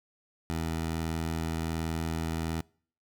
15% pulse tone, 81.3 Hz, E2, 23 cents flat, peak -24 dBFS, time 0.5-2.61 s, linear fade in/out 0 ms, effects noise-tail reverb RT60 0.5 s tail -25 dB re dry

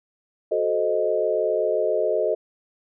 sine chord, F# diminished seventh, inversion none, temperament equal with one note detuned, 370 / 437.5 / 523.3 / 622.3 Hz, F#4 / A4 / C5 / Eb5, 0 / -10 / 0 / 0 cents, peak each -28 / -24 / -27 / -23 dBFS, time 0.51-2.35 s, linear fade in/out 10 ms, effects none

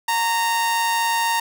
sawtooth tone with amplitude modulation, 924 Hz, A#5, 16 cents flat, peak -13 dBFS, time 0.08-1.4 s, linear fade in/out 5 ms, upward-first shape sine, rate 194 Hz, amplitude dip 35%, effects none

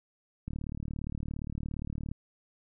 click train, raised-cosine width 5 ms, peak -24 dBFS, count 62, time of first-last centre 0.48-2.115 s, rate 37.3 Hz, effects none

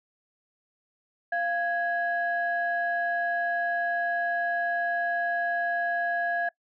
sine tone pair together, 693 / 1661.2 Hz, F5 / G#6, -14 / 0 cents, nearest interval octave + minor third, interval 1514 cents, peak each -27 dBFS, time 1.32-6.49 s, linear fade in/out 5 ms, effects noise-tail reverb RT60 0.1 s tail -22 dB re dry + tanh soft clip ceiling -17 dBFS

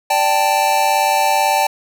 square chord, D suspended fourth, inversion none, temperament just, 587.3 / 783.1 / 881 Hz, D5 / G5 / A5, 0 / -2 / +2 cents, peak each -22 / -17 / -17 dBFS, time 0.1-1.67 s, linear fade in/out 5 ms, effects none

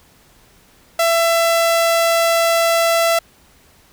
sawtooth tone, 669 Hz, E5, 25 cents sharp, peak -9 dBFS, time 0.99-3.19 s, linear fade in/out 5 ms, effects pink hiss -51 dBFS RMS until 3.92 s

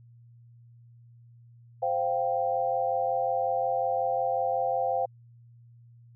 sine chord, C suspended fourth, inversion none, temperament equal, 523.3 / 698.5 / 784 Hz, C5 / F5 / G5, 0 / 0 / 0 cents, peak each -29 dBFS, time 1.82-5.06 s, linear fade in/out 10 ms, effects added 118 Hz sine -51 dBFS peak until 6.15 s

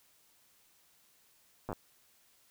slowing click train, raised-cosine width 1 ms, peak -24 dBFS, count 5, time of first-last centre 1.69-1.729 s, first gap 8 ms, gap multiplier 1.14, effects white hiss -67 dBFS RMS until 2.5 s

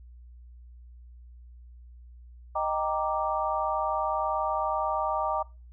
sine chord, Eb major seventh, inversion none, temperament equal, 622.3 / 784 / 932.3 / 1174.7 Hz, Eb5 / G5 / Bb5 / D6, 0 / 0 / 0 / 0 cents, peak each -31 dBFS, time 2.55-5.43 s, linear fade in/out 10 ms, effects noise-tail reverb RT60 0.3 s tail -23 dB re dry + added 60 Hz sine -46 dBFS peak until 5.72 s

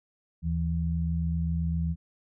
sine tone pair together, 77.78 / 165.43 Hz, D#2 / E3, 0 / +6 cents, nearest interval octave + minor second, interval 1306 cents, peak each -28 dBFS, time 0.42-1.96 s, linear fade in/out 50 ms, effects none

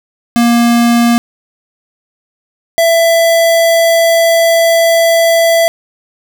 square tone pair in turn, 236.1 / 665.9 Hz, A#3 / E5, +22 / +17 cents, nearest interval octave + tritone, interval 1795 cents, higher second, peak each -7 dBFS, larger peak neither, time 0.36-1.18 / 2.78-5.68 s, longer second, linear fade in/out 0 ms, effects none

